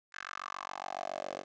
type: tone with high-pass filter sweep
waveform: 10% pulse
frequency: 47.22 Hz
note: F#1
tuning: 36 cents sharp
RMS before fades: -41 dBFS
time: 0.12-1.45 s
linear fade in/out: 50 ms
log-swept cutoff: 1600 to 470 Hz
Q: 4.6
effects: resampled to 16000 Hz + 10-bit